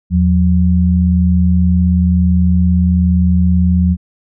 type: tone pair together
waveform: sine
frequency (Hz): 81.3 / 180.26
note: E2 / F#3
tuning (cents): -23 / -45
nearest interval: octave + major second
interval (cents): 1378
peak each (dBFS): -11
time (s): 0.1-3.97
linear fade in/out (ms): 50
effects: none